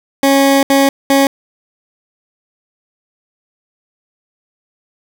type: tone bursts at uneven times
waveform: 20% pulse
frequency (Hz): 274.9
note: C#4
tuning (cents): -14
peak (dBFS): -3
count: 3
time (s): 0.23-0.63 / 0.7-0.89 / 1.1-1.27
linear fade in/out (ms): 2
effects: none